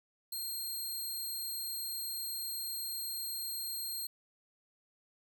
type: tone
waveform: 10% pulse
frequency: 4208 Hz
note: C8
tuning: 9 cents sharp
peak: -30 dBFS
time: 0.32-4.07 s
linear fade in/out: 5 ms
effects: none